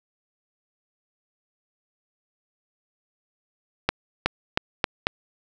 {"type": "accelerating click train", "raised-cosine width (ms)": 0.3, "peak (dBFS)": -3, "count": 5, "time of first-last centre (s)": [3.89, 5.069], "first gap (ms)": 370, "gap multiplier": 0.85, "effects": []}